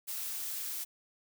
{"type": "noise", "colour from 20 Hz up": "blue", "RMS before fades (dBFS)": -38, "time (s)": [0.07, 0.85], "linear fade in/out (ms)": 20, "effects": []}